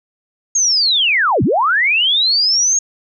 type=linear two-way sweep; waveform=sine; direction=down then up; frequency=6610 to 89.8 to 6610 Hz; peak=-11 dBFS; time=0.55-2.79 s; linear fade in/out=5 ms; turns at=1.43 s; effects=none